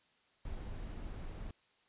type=noise; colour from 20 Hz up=brown; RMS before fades=-43 dBFS; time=0.45-1.51 s; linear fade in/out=2 ms; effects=white hiss -71 dBFS RMS until 1.88 s + resampled to 8000 Hz